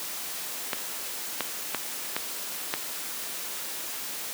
clicks, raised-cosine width 0.3 ms, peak -10 dBFS, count 5, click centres 0.732 / 1.407 / 1.747 / 2.165 / 2.739 s, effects white hiss -35 dBFS RMS until 4.33 s + high-pass 200 Hz 12 dB/octave

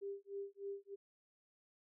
sine tone with tremolo, 398.1 Hz, G4, 27 cents sharp, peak -40 dBFS, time 0.01-0.96 s, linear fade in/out 20 ms, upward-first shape sine, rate 3.3 Hz, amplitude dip 100%, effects none

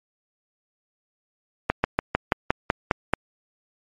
slowing click train, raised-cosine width 0.5 ms, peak -3 dBFS, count 9, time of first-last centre 1.7-3.136 s, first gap 140 ms, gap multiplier 1.07, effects MP3 64 kbps

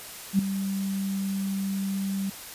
sine tone with ADSR envelope, 195.1 Hz, G3, 8 cents flat, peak -15 dBFS, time 0.33-2.3 s, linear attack 60 ms, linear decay 4 ms, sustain -11 dB, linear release 7 ms, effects white hiss -41 dBFS RMS until 2.54 s + resampled to 32000 Hz

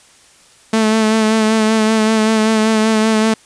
sawtooth tone with vibrato, 219.1 Hz, A3, 7 cents flat, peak -7 dBFS, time 0.73-3.34 s, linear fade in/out 5 ms, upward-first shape sine, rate 5.2 Hz, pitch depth 28 cents each way, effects white hiss -47 dBFS RMS until 3.45 s + resampled to 22050 Hz

